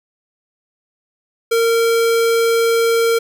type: tone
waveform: square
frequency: 459.9 Hz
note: A#4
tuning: 23 cents flat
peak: -13 dBFS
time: 1.51-3.19 s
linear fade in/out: 10 ms
effects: none